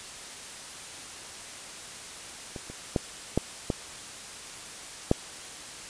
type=clicks; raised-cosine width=2 ms; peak=-23 / -27 / -10 / -9 / -12 / -6 dBFS; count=6; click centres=2.562 / 2.7 / 2.962 / 3.376 / 3.702 / 5.114 s; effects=white hiss -42 dBFS RMS until 5.89 s + resampled to 22050 Hz